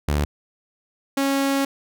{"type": "tone pair in turn", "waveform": "sawtooth", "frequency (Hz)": [73.42, 274.9], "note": ["D2", "C#4"], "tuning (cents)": [0, -14], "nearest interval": "octave + major seventh", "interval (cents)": 2286, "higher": "second", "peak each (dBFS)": -15, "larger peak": "neither", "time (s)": [[0.08, 0.25], [1.17, 1.65]], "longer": "second", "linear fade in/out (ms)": 5, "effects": []}